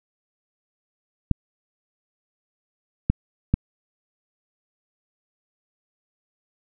clicks, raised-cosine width 5 ms, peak -5 dBFS, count 3, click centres 1.313 / 3.1 / 3.54 s, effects none

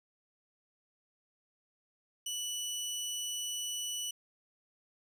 20% pulse tone, 2960 Hz, F#7, in tune, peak -30 dBFS, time 2.26-4.11 s, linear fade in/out 5 ms, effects none

